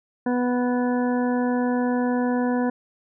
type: harmonic tone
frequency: 246.9 Hz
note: B3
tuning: in tune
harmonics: 1 / 2 / 3 / 4 / 6 / 7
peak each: -21 / -27 / -31 / -33 / -37 / -38 dBFS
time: 0.26-2.7 s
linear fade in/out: 5 ms
effects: none